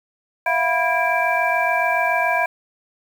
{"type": "tone cluster", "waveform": "sine", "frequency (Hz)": [665, 712, 985, 1629, 2341], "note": ["E5", "F5", "B5", "G#6", "D7"], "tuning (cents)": [15, 33, -5, -34, -6], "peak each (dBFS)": -23, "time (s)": [0.46, 2.46], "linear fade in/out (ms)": 5, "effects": ["7-bit"]}